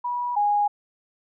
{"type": "tone pair in turn", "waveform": "sine", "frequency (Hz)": [973, 824.4], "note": ["B5", "G#5"], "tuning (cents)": [-26, -13], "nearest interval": "minor third", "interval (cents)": 287, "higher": "first", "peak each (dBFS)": [-24, -18], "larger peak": "second", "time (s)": [[0.04, 0.36], [0.36, 0.68]], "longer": "neither", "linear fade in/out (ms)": 10, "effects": []}